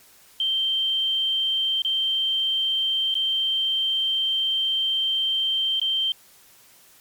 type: tone with dropouts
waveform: sine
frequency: 3136 Hz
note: G7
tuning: in tune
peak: -20 dBFS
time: 0.4-6.12 s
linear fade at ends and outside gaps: 2 ms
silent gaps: 1.82-1.848 / 3.142-3.152 / 5.798-5.815 s
effects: white hiss -53 dBFS RMS until 7 s + MP3 96 kbps